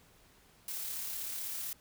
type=noise with amplitude modulation; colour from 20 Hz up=blue; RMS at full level=-38 dBFS; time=0.68-1.73 s; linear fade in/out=2 ms; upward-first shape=sine; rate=35.8 Hz; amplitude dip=25%; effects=pink hiss -63 dBFS RMS until 1.8 s